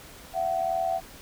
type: tone pair together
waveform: sine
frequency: 672.6 / 755 Hz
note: E5 / F#5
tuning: +35 / +35 cents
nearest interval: major second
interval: 200 cents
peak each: -27 dBFS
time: 0.33-1.01 s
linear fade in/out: 50 ms
effects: pink hiss -47 dBFS RMS until 1.21 s